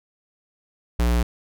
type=tone; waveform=square; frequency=59.2 Hz; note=A#1; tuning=27 cents sharp; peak=-18 dBFS; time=0.99-1.23 s; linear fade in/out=5 ms; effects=none